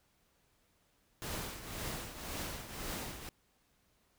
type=noise with tremolo; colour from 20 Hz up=pink; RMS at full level=-39 dBFS; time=1.22-3.29 s; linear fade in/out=0 ms; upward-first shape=triangle; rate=1.9 Hz; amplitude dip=70%; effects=pink hiss -73 dBFS RMS until 4.18 s